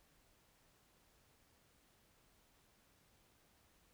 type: silence
effects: pink hiss -72 dBFS RMS until 3.93 s